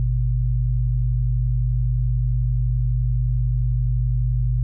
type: tone pair together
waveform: sine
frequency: 51.91 / 123.47 Hz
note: G#1 / B2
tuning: 0 / 0 cents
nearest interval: octave + minor third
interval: 1500 cents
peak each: -20 dBFS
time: 0-4.63 s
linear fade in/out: 0 ms
effects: none